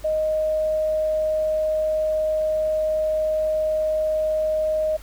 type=tone; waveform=sine; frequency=622.3 Hz; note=D#5; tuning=in tune; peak=-19 dBFS; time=0.04-4.97 s; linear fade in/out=10 ms; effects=added 51 Hz sine -40 dBFS peak until 5.02 s + pink hiss -47 dBFS RMS until 5.02 s